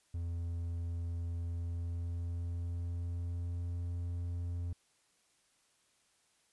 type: tone with pitch glide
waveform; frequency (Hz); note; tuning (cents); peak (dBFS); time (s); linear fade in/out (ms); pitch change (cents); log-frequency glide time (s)
triangle; 85.1 to 86.79; F2 to F2; -44 to -10; -33; 0.14-4.73; 5; +34; 1.39-3.77
effects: white hiss -72 dBFS RMS until 6.52 s + resampled to 24000 Hz